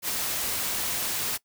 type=noise with ADSR envelope; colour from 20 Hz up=white; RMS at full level=-27 dBFS; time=0.02-1.38 s; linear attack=63 ms; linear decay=11 ms; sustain=-2 dB; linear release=24 ms; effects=noise-tail reverb RT60 0.1 s tail -21 dB re dry